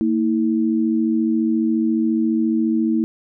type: tone pair together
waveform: sine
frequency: 227.9 / 322.3 Hz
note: A#3 / E4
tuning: -39 / -39 cents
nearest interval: tritone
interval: 600 cents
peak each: -18 / -19 dBFS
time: 0.01-3.04 s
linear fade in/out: 0 ms
effects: none